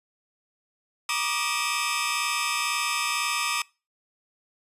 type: tone cluster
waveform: 20% pulse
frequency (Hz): 954 / 1156 / 1218 / 2586 / 3138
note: A#5 / D6 / D#6 / E7 / G7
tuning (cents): +40 / -28 / -37 / -34 / +1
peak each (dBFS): -29 / -26 / -25 / -25 / -31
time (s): 1.09-3.62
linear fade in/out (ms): 2
effects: noise-tail reverb RT60 0.3 s tail -24 dB re dry + resampled to 32000 Hz